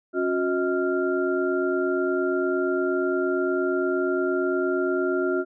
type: tone cluster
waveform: sine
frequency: 274.9 / 363.5 / 634 / 1389 Hz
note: C#4 / F#4 / D#5 / F6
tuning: -14 / -31 / +32 / -10 cents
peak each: -29 / -23 / -30 / -30 dBFS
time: 0.13-5.45 s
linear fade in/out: 50 ms
effects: none